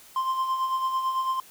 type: tone with tremolo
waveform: triangle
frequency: 1046.5 Hz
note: C6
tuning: in tune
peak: -20 dBFS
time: 0.16-1.4 s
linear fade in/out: 2 ms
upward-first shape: sine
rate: 9 Hz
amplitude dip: 50%
effects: white hiss -51 dBFS RMS until 1.5 s